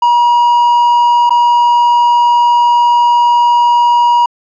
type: tone with dropouts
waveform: triangle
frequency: 957 Hz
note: A#5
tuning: 45 cents sharp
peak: -4 dBFS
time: 0.02-4.26 s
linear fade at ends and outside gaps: 5 ms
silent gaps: 1.295-1.305 s
effects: resampled to 16000 Hz